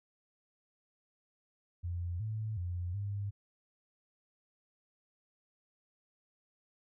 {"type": "tone with pitch steps", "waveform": "sine", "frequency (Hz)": [87.2, 108.9, 88.5, 100.9], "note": ["F2", "A2", "F2", "G#2"], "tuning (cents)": [-2, -17, 23, -49], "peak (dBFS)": -34, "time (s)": [1.83, 3.31], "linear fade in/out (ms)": 20, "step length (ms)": 370, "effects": []}